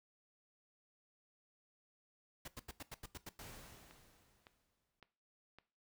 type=noise bursts; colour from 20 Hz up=pink; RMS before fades=-48 dBFS; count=8; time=2.45-3.292 s; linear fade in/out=5 ms; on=30 ms; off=86 ms
type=noise with exponential decay; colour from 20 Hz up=pink; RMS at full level=-50 dBFS; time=3.39-5 s; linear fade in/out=1 ms; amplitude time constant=350 ms
type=click train; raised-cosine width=0.3 ms; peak=-40 dBFS; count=4; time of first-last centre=3.91-5.586 s; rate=1.79 Hz
effects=noise-tail reverb RT60 0.4 s tail -17 dB re dry